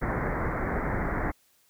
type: low-pass noise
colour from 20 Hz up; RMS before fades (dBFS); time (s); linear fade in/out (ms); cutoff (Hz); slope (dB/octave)
pink; -29; 0.01-1.32; 20; 2100; 96
effects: white hiss -65 dBFS RMS until 1.69 s